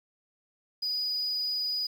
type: tone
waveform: sine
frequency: 4938 Hz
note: D#8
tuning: 14 cents flat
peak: -26 dBFS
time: 0.82-1.87 s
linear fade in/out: 10 ms
effects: tanh soft clip ceiling -26 dBFS + 9-bit